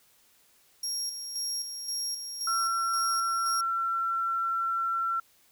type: tone with tremolo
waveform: 30% pulse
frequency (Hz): 5588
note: F8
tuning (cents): 0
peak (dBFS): -26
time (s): 0.83-3.61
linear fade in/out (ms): 5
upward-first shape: square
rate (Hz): 1.9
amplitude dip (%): 50
type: tone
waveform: sine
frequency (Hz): 1353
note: E6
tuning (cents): +45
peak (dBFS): -26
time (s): 2.47-5.2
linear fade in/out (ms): 5
effects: white hiss -63 dBFS RMS until 5.51 s